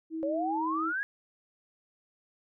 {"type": "tone with vibrato", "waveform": "sine", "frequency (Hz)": 320.3, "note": "E4", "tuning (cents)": -50, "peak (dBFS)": -32, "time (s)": [0.1, 0.93], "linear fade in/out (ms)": 50, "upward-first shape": "sine", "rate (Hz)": 3, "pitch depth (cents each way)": 9}
{"type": "exponential sweep", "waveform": "sine", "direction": "up", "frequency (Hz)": [540, 1691], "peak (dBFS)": -29, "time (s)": [0.23, 1.03], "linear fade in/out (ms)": 0}
{"effects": []}